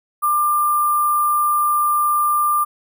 sine tone with sample-and-hold, 1193 Hz, D6, 27 cents sharp, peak -14 dBFS, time 0.22-2.65 s, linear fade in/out 20 ms, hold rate 11025 Hz, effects none

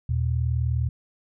sine tone pair together, 80 / 119.86 Hz, D#2 / A#2, +49 / +49 cents, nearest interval perfect fifth, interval 700 cents, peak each -24 dBFS, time 0.09-0.89 s, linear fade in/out 5 ms, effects none

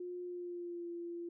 sine tone with pitch glide, 356.8 to 343.3 Hz, F4 to F4, +37 to -30 cents, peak -40 dBFS, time 0-1.29 s, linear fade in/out 5 ms, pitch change -67 cents, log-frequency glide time 0.23-0.89 s, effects none

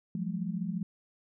sine tone cluster, 172.4 / 187.1 / 212.7 Hz, F3 / F#3 / G#3, -22 / +20 / +42 cents, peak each -34 / -37 / -36 dBFS, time 0.15-0.83 s, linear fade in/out 2 ms, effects none

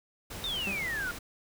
pink noise, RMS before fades -41 dBFS, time 0.3-1.19 s, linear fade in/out 10 ms
sine exponential sweep, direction down, 3729 to 1396.9 Hz, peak -31 dBFS, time 0.44-1.11 s, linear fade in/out 0 ms
sawtooth tone with exponential decay, 196 Hz, G3, in tune, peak -29 dBFS, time 0.67-0.93 s, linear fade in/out 0 ms, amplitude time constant 55 ms
effects none

